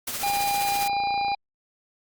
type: noise with tremolo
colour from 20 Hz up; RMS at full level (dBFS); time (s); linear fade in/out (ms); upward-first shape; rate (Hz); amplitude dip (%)
white; -29; 0.07-0.88; 5; sine; 15; 45
type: harmonic tone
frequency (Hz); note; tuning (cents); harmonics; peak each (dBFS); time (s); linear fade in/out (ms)
805; G5; +46; 1 / 3 / 5 / 6; -23 / -33 / -37 / -39; 0.23-1.35; 5
type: click train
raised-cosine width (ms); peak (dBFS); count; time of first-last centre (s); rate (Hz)
1; -25; 32; 0.23-1.318; 28.5
effects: Opus 48 kbps